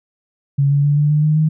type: tone with pitch steps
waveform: sine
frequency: 140 / 142.53 / 145.1 / 147.73 / 150.4 / 153.11 / 155.88 Hz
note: C#3 / C#3 / D3 / D3 / D3 / D#3 / D#3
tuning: +18 / +49 / -21 / +11 / +42 / -28 / +4 cents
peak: -11 dBFS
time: 0.58-1.49 s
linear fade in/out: 10 ms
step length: 130 ms
effects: none